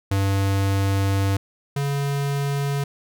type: tone pair in turn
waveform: square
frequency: 98 / 140.93 Hz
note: G2 / C#3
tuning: 0 / +29 cents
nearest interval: tritone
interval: 629 cents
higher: second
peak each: -19 / -22 dBFS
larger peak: first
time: 0.11-1.37 / 1.76-2.84 s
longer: first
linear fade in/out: 5 ms
effects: none